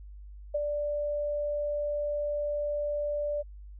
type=tone with ADSR envelope; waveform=sine; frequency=587.3 Hz; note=D5; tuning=in tune; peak=-24 dBFS; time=0.54-3.43 s; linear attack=10 ms; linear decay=31 ms; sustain=-4 dB; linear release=25 ms; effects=added 50 Hz sine -43 dBFS peak until 3.79 s